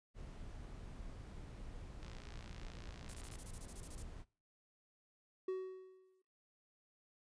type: noise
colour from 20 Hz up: brown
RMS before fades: -50 dBFS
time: 0.14-4.25 s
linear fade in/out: 50 ms
type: click train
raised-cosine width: 0.2 ms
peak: -38 dBFS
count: 78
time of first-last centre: 2.03-3.355 s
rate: 58.1 Hz
type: noise bursts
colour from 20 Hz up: violet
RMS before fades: -49 dBFS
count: 13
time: 3.09-4.025 s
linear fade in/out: 0 ms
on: 47 ms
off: 27 ms
type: tone with exponential decay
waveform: triangle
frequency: 374.9 Hz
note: F#4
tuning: 23 cents sharp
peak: -33 dBFS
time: 5.48-6.22 s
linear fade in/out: 5 ms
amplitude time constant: 160 ms
effects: noise-tail reverb RT60 0.4 s tail -22 dB re dry + resampled to 22050 Hz